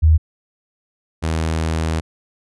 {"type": "tone pair in turn", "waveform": ["sine", "sawtooth"], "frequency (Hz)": [79, 80.33], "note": ["D#2", "E2"], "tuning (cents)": [27, -44], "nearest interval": "unison", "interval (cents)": 29, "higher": "second", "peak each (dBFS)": [-8, -14], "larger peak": "first", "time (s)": [[0.02, 0.18], [1.22, 2.01]], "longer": "second", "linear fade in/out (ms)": 20, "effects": ["resampled to 24000 Hz"]}